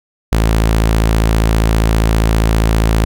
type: tone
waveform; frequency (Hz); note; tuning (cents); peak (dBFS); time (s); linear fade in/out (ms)
sawtooth; 55; A1; 0; -6; 0.32-3.05; 5
effects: none